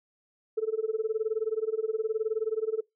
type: tone with tremolo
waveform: sine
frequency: 440 Hz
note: A4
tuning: in tune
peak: -22 dBFS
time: 0.57-2.81 s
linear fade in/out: 10 ms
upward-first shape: sine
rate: 19 Hz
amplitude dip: 95%
effects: noise-tail reverb RT60 0.2 s tail -25 dB re dry + tanh soft clip ceiling -19 dBFS